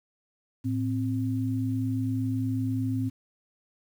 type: tone pair together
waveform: sine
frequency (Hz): 109.99 / 261.6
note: A2 / C4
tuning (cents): 0 / 0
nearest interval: octave + minor third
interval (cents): 1500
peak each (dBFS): -28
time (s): 0.64-3.1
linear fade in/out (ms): 20
effects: 9-bit